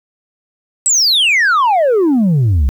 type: exponential sweep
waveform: sine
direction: down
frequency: 8110 to 61.4 Hz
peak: -6 dBFS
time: 0.86-2.69 s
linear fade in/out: 0 ms
effects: tanh soft clip ceiling -8 dBFS + 8-bit